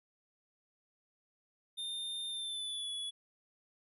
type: tone with pitch glide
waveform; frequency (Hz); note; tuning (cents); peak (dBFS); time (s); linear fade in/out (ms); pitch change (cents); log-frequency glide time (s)
square; 3622 to 3399; A7 to G#7; +49 to +39; -38; 1.77-3.11; 20; -110; 2.28-2.91
effects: resampled to 32000 Hz